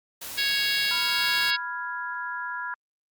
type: noise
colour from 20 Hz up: white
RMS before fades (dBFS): -37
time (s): 0.21-1.51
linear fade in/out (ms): 10
type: harmonic tone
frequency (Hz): 554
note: C#5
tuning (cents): -1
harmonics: 3 / 4 / 5 / 6 / 7 / 8 / 9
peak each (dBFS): -29 / -31 / -31 / -31 / -31 / -31 / -31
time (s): 0.37-1.57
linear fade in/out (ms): 20
type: chord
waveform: sine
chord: F diminished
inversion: second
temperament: equal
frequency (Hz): 987.8 / 1396.9 / 1661.2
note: Cb6 / F6 / Ab6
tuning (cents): 0 / 0 / 0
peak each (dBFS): -34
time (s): 0.91-2.74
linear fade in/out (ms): 0
effects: Opus 48 kbps